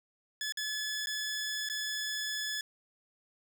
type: tone with dropouts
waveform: 15% pulse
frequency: 1715 Hz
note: A6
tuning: 45 cents flat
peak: -27 dBFS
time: 0.41-2.61 s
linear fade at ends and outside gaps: 2 ms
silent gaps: 0.523-0.572 / 1.06-1.07 / 1.689-1.698 s
effects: none